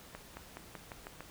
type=accelerating click train; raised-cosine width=0.5 ms; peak=-28 dBFS; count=7; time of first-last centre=0.15-1.206 s; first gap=220 ms; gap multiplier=0.91; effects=pink hiss -54 dBFS RMS until 1.3 s